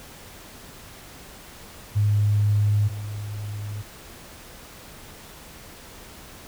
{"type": "tone pair in turn", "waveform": "sine", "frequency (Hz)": [103.83, 103.83], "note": ["G#2", "G#2"], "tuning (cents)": [0, 0], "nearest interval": "unison", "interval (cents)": 0, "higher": "neither", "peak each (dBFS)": [-17, -29], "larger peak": "first", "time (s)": [[1.95, 2.89], [2.89, 3.83]], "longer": "neither", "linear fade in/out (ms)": 20, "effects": ["pink hiss -44 dBFS RMS until 6.47 s"]}